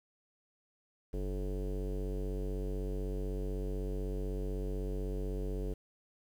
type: tone with low-pass filter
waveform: square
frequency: 48 Hz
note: G1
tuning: 36 cents flat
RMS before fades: -36 dBFS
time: 1.13-5.74 s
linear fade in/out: 10 ms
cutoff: 440 Hz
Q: 3.6
effects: 10-bit